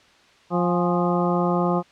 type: harmonic tone with a mistuned harmonic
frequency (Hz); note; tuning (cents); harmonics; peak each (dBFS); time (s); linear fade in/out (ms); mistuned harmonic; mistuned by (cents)
176.3; F3; +17; 1 / 2 / 3 / 4 / 5 / 6 / 7; -22 / -25 / -27 / -28 / -29 / -30 / -30; 0.5-1.83; 50; 5; -84
effects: white hiss -54 dBFS RMS until 1.91 s + low-pass 4000 Hz 12 dB/octave